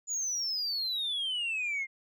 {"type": "exponential sweep", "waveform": "sine", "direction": "down", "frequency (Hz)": [6990, 2100], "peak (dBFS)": -28, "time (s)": [0.07, 1.87], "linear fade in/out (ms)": 50, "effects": ["tanh soft clip ceiling -28 dBFS"]}